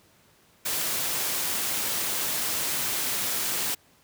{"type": "noise", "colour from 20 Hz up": "white", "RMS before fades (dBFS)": -28, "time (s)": [0.65, 3.75], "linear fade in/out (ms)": 10, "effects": ["pink hiss -60 dBFS RMS until 4.03 s", "high-pass 80 Hz 12 dB/octave"]}